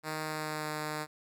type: tone with pitch glide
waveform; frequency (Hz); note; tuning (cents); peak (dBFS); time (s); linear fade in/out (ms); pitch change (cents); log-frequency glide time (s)
5% pulse; 155.56 to 152.71; D#3 to D#3; 0 to -32; -23; 0.03-1.07; 50; -32; 0.23-0.72
effects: none